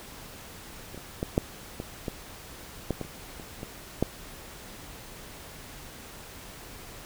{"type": "clicks", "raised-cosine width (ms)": 2, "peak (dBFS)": [-28, -29, -15, -8, -20, -17, -13, -19, -30, -28, -22, -9], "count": 12, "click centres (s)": [0.946, 0.977, 1.229, 1.379, 1.801, 2.082, 2.907, 3.013, 3.05, 3.398, 3.631, 4.026], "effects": ["pink hiss -45 dBFS RMS until 7.05 s"]}